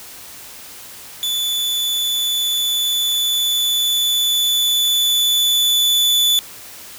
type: tone with level ramp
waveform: 40% pulse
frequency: 3478 Hz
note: A7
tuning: 21 cents flat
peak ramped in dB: -17 to -11 dBFS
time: 1.23-6.39 s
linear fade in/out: 0 ms
effects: white hiss -37 dBFS RMS until 6.98 s